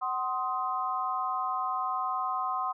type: chord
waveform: sine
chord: C diminished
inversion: second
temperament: just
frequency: 753.5 / 1046.5 / 1255.8 Hz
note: Gb5 / C6 / Eb6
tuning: +31 / 0 / +16 cents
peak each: -34 / -31 / -33 dBFS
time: 0.01-2.73 s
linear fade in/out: 20 ms
effects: none